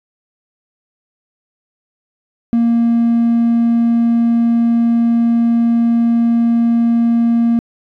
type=tone; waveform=triangle; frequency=233.1 Hz; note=A#3; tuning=in tune; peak=-7 dBFS; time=2.53-7.59 s; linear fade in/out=0 ms; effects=tanh soft clip ceiling -4 dBFS